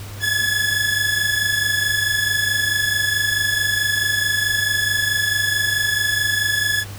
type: tone pair together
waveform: sawtooth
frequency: 1693 / 1717.6 Hz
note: G#6 / A6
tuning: +33 / -42 cents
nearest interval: unison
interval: 25 cents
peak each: -17 dBFS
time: 0.2-6.85 s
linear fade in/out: 50 ms
effects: added 100 Hz sine -32 dBFS peak until 6.98 s + pink hiss -38 dBFS RMS until 6.98 s